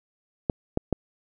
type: clicks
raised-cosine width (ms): 2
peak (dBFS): -9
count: 3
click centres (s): 0.498 / 0.774 / 0.927
effects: none